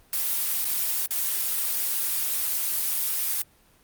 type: noise with dropouts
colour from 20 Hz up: blue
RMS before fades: -26 dBFS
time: 0.13-3.42 s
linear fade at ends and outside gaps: 1 ms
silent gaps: 0.646-0.652 / 1.061-1.108 s
effects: pink hiss -59 dBFS RMS until 3.83 s + Opus 32 kbps